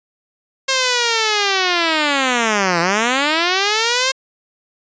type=linear two-way sweep; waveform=5% pulse; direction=down then up; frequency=537 to 164.81 to 537 Hz; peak=-3 dBFS; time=0.68-4.12 s; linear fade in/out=10 ms; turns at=2.8 s; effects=resampled to 16000 Hz